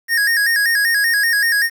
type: tone with vibrato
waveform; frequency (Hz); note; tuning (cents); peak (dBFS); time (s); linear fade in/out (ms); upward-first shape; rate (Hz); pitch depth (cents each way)
square; 1749; A6; -11; -14; 0.08-1.7; 50; square; 5.2; 92
effects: 7-bit